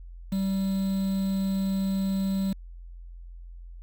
triangle tone with quantisation, 193.3 Hz, G3, 24 cents flat, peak -22 dBFS, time 0.32-2.53 s, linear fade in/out 5 ms, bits 7, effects added 43 Hz sine -40 dBFS peak until 3.82 s

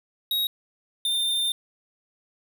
square tone pair in turn, 3791 / 3606 Hz, A#7 / A7, +28 / +42 cents, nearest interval minor second, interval 86 cents, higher first, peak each -23 dBFS, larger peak neither, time 0.31-0.47 / 1.05-1.52 s, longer second, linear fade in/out 2 ms, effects none

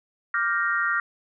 sine chord, G minor seventh, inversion second, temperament equal, 1174.7 / 1396.9 / 1568 / 1864.7 Hz, D6 / F6 / G6 / Bb6, 0 / 0 / 0 / 0 cents, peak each -30 / -24 / -30 / -27 dBFS, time 0.34-1 s, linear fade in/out 2 ms, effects none

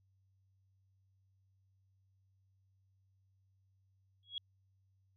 sine tone with exponential growth, 3322 Hz, G#7, in tune, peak -34 dBFS, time 4.23-4.38 s, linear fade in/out 1 ms, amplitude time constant 31 ms, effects added 96 Hz sine -70 dBFS peak until 5.16 s

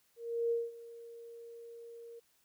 sine tone with ADSR envelope, 466.2 Hz, A#4, in tune, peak -28 dBFS, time 0.16-2.2 s, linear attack 350 ms, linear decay 200 ms, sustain -19 dB, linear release 14 ms, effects white hiss -72 dBFS RMS until 2.44 s

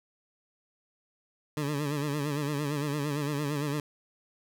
20% pulse tone with vibrato, 145.8 Hz, D3, 12 cents flat, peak -24 dBFS, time 1.57-3.8 s, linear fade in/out 2 ms, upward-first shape sine, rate 8.8 Hz, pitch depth 77 cents each way, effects none

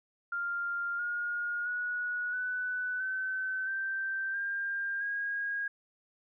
sine tone with pitch steps, 1397 / 1428.8 / 1461.4 / 1494.7 / 1528.7 / 1563.6 / 1599.2 / 1635.6 Hz, F6 / F6 / F#6 / F#6 / G6 / G6 / G6 / G#6, 0 / +39 / -22 / +17 / -44 / -5 / +34 / -27 cents, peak -31 dBFS, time 0.32-5.68 s, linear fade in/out 5 ms, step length 670 ms, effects none

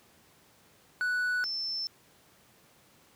triangle / sine tone pair in turn, 1480 / 5317 Hz, F#6 / E8, 0 / +14 cents, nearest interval octave + minor seventh, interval 2214 cents, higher second, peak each -25 / -31 dBFS, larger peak first, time 1.01-1.44 / 1.44-1.87 s, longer neither, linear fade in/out 0 ms, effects pink hiss -61 dBFS RMS until 3.15 s + high-pass 100 Hz 12 dB/octave

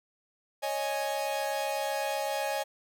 45% pulse chord, C# suspended second, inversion none, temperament equal, 554.4 / 622.3 / 830.6 Hz, C#5 / D#5 / G#5, 0 / 0 / 0 cents, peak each -34 / -35 / -33 dBFS, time 0.62-2.64 s, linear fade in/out 20 ms, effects none

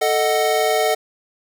square chord, D# diminished, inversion second, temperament equal, 440 / 622.3 / 740 Hz, A4 / D#5 / F#5, 0 / 0 / 0 cents, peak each -21 dBFS, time 0.01-0.95 s, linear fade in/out 10 ms, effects none

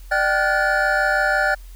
triangle tone cluster, 599 / 773 / 1421 / 1487 / 1742 Hz, D5 / G5 / F6 / F#6 / A6, +34 / -24 / +30 / +8 / -18 cents, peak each -21 dBFS, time 0.11-1.55 s, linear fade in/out 10 ms, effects added 43 Hz sine -36 dBFS peak until 1.75 s + white hiss -52 dBFS RMS until 1.75 s

